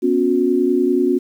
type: chord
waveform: sine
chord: B suspended second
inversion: none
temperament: equal with one note detuned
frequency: 246.9 / 277.2 / 361.8 Hz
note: B3 / C#4 / F#4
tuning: 0 / 0 / -39 cents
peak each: -20 / -18 / -16 dBFS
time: 0.02-1.19 s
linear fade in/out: 20 ms
effects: 8-bit